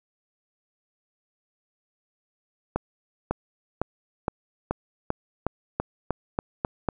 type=accelerating click train; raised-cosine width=1 ms; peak=-10 dBFS; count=12; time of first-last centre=2.76-6.887 s; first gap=550 ms; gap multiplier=0.92; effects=none